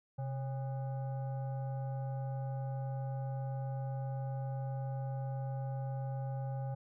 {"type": "tone with frequency modulation", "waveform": "sine", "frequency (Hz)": 130.81, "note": "C3", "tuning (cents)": 0, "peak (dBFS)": -35, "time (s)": [0.18, 6.75], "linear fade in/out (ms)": 10, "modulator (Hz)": 678, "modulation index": 0.51, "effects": []}